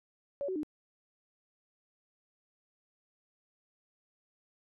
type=tone with pitch steps; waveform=sine; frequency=564 / 375.4 / 302.8 Hz; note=C#5 / F#4 / D#4; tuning=+30 / +25 / -47 cents; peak=-32 dBFS; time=0.41-0.632 s; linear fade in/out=0 ms; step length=74 ms; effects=none